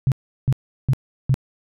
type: tone bursts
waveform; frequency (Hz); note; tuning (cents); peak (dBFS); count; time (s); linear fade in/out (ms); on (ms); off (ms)
sine; 132.6; C3; +23; -13; 4; 0.07-1.342; 0; 48; 360
effects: none